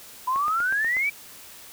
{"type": "exponential sweep", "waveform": "sine", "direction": "up", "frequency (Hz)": [987.8, 2349], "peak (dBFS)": -21, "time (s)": [0.27, 1.1], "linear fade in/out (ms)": 10}
{"type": "click train", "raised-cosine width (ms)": 0.5, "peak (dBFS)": -22, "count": 6, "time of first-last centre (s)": [0.36, 0.968], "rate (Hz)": 8.22}
{"effects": ["white hiss -45 dBFS RMS until 1.72 s"]}